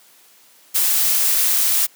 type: noise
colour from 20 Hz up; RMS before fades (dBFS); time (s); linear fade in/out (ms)
blue; -17; 0.74-1.87; 20
effects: white hiss -51 dBFS RMS until 1.95 s + high-pass 200 Hz 12 dB/octave